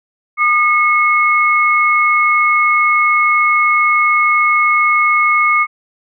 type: tone pair together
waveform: sine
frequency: 1215 / 2182 Hz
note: D#6 / C#7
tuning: -42 / -28 cents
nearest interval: minor seventh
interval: 1014 cents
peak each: -12 dBFS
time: 0.37-5.67 s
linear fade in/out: 50 ms
effects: none